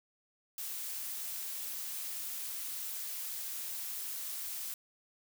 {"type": "noise", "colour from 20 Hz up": "blue", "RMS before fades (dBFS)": -40, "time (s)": [0.58, 4.74], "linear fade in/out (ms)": 2, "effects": []}